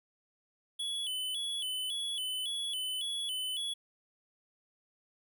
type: tone with vibrato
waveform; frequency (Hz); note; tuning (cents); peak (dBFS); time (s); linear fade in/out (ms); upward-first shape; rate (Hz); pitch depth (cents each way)
square; 3194; G7; +32; -34; 0.79-3.74; 10; square; 1.8; 97
effects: none